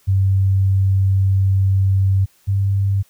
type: tone pair in turn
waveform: sine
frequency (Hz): 96.5 / 98.47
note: G2 / G2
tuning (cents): -27 / +8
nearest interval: unison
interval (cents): 35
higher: second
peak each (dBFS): -12 / -14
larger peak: first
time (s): 0.07-2.26 / 2.47-3.03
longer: first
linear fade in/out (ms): 20
effects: white hiss -56 dBFS RMS until 3.09 s